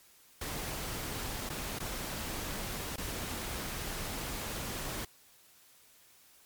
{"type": "noise with dropouts", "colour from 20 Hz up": "pink", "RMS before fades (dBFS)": -38, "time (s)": [0.41, 5.05], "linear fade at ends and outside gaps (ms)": 5, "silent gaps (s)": [[1.492, 1.499], [1.789, 1.801], [2.961, 2.979]], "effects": ["white hiss -61 dBFS RMS until 6.45 s", "MP3 96 kbps"]}